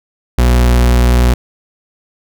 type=tone; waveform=40% pulse; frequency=60.7 Hz; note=B1; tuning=29 cents flat; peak=-6 dBFS; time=0.38-1.34 s; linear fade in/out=5 ms; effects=none